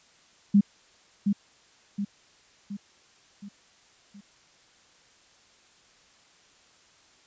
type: tone with echo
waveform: sine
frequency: 201.9 Hz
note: G#3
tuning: 49 cents flat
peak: -14 dBFS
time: 0.54-0.61 s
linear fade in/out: 10 ms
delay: 720 ms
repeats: 5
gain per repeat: -6 dB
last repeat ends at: 4.21 s
effects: white hiss -59 dBFS RMS until 7.26 s + resampled to 16000 Hz